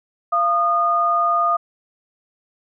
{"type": "tone pair together", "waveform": "sine", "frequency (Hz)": [687.5, 1225], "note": ["F5", "D#6"], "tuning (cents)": [-27, -27], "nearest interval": "minor seventh", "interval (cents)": 1000, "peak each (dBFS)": [-21, -16], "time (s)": [0.32, 1.57], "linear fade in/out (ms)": 10, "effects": []}